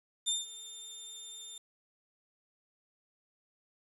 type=tone with ADSR envelope; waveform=25% pulse; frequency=3604 Hz; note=A7; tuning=41 cents sharp; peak=-24 dBFS; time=0.26-1.58 s; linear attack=23 ms; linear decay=170 ms; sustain=-17 dB; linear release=3 ms; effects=resampled to 32000 Hz + 10-bit